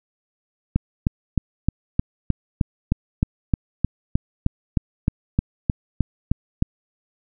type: click train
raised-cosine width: 5 ms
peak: -5 dBFS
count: 20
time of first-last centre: 0.76-6.624 s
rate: 3.24 Hz
effects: none

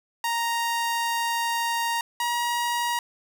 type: tone pair in turn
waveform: sawtooth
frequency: 932.3 / 952.4 Hz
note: A#5 / A#5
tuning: 0 / +37 cents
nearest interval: unison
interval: 37 cents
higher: second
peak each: -20 dBFS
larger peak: neither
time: 0.24-2.01 / 2.2-2.99 s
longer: first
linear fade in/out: 2 ms
effects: none

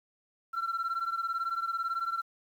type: beating tone pair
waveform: sine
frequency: 1349 / 1367 Hz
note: E6 / F6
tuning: +40 / -37 cents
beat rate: 18 Hz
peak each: -30 / -32 dBFS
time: 0.53-2.22 s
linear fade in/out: 20 ms
effects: tanh soft clip ceiling -27 dBFS + 10-bit

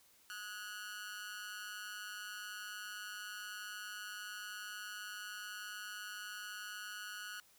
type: tone with amplitude modulation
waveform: sawtooth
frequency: 1463 Hz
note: F#6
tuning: 20 cents flat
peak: -37 dBFS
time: 0.3-7.4 s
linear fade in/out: 0 ms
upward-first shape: sine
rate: 201 Hz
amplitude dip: 85%
effects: white hiss -67 dBFS RMS until 7.58 s

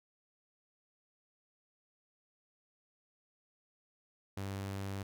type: tone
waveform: sawtooth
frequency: 98 Hz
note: G2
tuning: in tune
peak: -34 dBFS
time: 4.37-5.03 s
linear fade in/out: 5 ms
effects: none

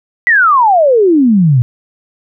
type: exponential sweep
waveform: sine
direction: down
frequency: 2000 to 116.54 Hz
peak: -5 dBFS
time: 0.27-1.62 s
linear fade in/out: 0 ms
effects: none

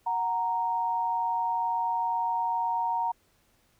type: tone pair together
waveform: sine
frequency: 739 / 931.1 Hz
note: F#5 / A#5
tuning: -2 / -2 cents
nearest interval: major third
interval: 400 cents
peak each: -32 / -26 dBFS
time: 0.06-3.12 s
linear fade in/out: 10 ms
effects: pink hiss -67 dBFS RMS until 3.79 s

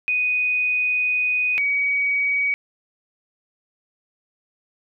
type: tone pair in turn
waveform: sine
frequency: 2489 / 2261 Hz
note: D#7 / C#7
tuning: 0 / +34 cents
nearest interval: major second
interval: 166 cents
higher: first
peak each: -18 dBFS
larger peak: neither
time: 0.08-1.58 / 1.58-2.54 s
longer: first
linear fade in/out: 0 ms
effects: none

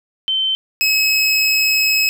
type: tone pair in turn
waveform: sine / 25% pulse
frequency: 3090 / 2567 Hz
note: G7 / E7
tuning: -26 / -47 cents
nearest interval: minor third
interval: 321 cents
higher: first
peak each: -15 / -9 dBFS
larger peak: second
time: 0.28-0.55 / 0.81-2.09 s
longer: second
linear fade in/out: 0 ms
effects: none

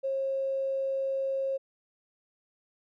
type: tone with tanh clipping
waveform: triangle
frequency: 539 Hz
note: C#5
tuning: 49 cents flat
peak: -27 dBFS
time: 0.03-1.58 s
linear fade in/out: 20 ms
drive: 3 dB
effects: none

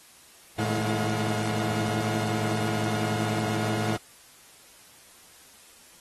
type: tone cluster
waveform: sawtooth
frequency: 111.1 / 158 / 211.8 / 327.6 / 717 Hz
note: A2 / D#3 / G#3 / E4 / F5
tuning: +17 / +27 / +34 / -11 / +45 cents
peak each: -25 / -33 / -28 / -33 / -31 dBFS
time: 0.58-3.97 s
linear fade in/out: 10 ms
effects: white hiss -53 dBFS RMS until 6 s + AAC 32 kbps

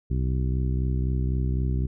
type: harmonic tone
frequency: 63.9 Hz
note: C2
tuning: 40 cents flat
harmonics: 1 / 2 / 3 / 4 / 5 / 6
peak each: -24 / -27 / -34 / -38 / -39 / -41 dBFS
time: 0.1-1.87 s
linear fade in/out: 10 ms
effects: none

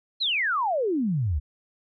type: exponential sweep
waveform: sine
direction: down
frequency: 4284 to 66 Hz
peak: -22 dBFS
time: 0.2-1.4 s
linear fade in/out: 20 ms
effects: none

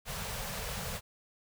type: band-stop noise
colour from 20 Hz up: pink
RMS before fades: -38 dBFS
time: 0.05-1.01 s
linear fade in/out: 50 ms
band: 220 to 410 Hz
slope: 96 dB/octave
effects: none

